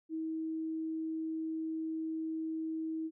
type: tone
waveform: sine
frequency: 320 Hz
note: D#4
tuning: 49 cents sharp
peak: -34 dBFS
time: 0.09-3.11 s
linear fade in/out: 50 ms
effects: none